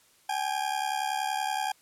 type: ring-modulated tone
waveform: 40% pulse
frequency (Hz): 807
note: G#5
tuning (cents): -50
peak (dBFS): -24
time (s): 0.29-1.72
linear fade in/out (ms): 5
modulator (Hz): 35.3
effects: white hiss -62 dBFS RMS until 1.81 s + low-pass 12000 Hz 12 dB/octave